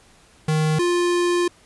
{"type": "tone pair in turn", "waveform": "square", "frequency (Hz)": [155.56, 350.8], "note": ["D#3", "F4"], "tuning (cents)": [0, 8], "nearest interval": "octave + major second", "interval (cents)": 1408, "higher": "second", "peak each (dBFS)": -18, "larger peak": "neither", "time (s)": [[0.48, 0.79], [0.79, 1.48]], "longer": "second", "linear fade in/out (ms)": 5, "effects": ["pink hiss -53 dBFS RMS until 1.65 s", "resampled to 24000 Hz"]}